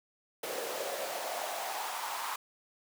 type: noise with high-pass filter sweep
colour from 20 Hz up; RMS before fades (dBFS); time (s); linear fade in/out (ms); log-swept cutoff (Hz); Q
pink; -37; 0.43-2.36; 5; 460 to 1000; 3.9
effects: none